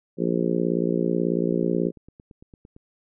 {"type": "harmonic tone", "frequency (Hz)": 58.27, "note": "A#1", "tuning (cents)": 0, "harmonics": [3, 4, 5, 6, 7, 8, 9], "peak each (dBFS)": [-26, -28, -29, -27, -27, -32, -33], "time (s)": [0.17, 1.92], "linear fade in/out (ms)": 50}
{"type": "click train", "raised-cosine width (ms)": 3, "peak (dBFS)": -33, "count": 12, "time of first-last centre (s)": [1.52, 2.764], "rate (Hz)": 8.84}
{"effects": []}